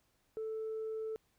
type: tone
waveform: sine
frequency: 440 Hz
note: A4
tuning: in tune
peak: -35 dBFS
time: 0.37-1.16 s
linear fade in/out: 0 ms
effects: tanh soft clip ceiling -34 dBFS + pink hiss -75 dBFS RMS until 1.38 s